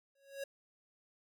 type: tone with exponential growth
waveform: square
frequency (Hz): 552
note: C#5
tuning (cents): -7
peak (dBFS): -37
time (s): 0.15-0.44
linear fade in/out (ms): 5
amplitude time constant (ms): 62
effects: none